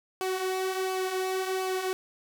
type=tone with flanger; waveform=sawtooth; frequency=375.6 Hz; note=F#4; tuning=26 cents sharp; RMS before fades=-30 dBFS; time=0.21-1.93 s; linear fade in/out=0 ms; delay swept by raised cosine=0.52 to 4.72 ms; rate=1.4 Hz; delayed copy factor=-0.5; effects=none